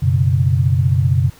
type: chord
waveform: sine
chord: F# suspended fourth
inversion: none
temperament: just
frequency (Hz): 92.5 / 123.33 / 138.75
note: F#2 / B2 / C#3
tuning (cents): 0 / -2 / +2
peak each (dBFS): -16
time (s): 0.02-1.3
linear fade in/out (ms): 10
effects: pink hiss -46 dBFS RMS until 1.39 s